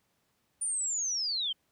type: linear sweep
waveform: sine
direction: down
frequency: 9370 to 3038 Hz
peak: -29 dBFS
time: 0.61-1.53 s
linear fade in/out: 10 ms
effects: pink hiss -74 dBFS RMS until 1.71 s + high-pass 80 Hz 12 dB/octave